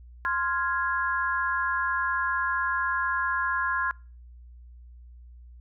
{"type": "chord", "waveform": "sine", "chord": "F minor", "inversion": "second", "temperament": "equal", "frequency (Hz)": [1046.5, 1396.9, 1661.2], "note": ["C6", "F6", "Ab6"], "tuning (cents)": [0, 0, 0], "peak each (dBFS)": [-28, -30, -28], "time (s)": [0.25, 3.91], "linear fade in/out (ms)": 0, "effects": ["noise-tail reverb RT60 0.4 s tail -26 dB re dry", "added 60 Hz sine -45 dBFS peak until 5.6 s"]}